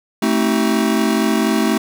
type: chord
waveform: square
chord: A diminished seventh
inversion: none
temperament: just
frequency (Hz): 220 / 264 / 316.8 / 380.2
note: A3 / C4 / Eb4 / Gb4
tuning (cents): 0 / +16 / +31 / +47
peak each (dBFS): -18 / -22 / -21 / -23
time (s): 0.22-1.78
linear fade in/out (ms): 5
effects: none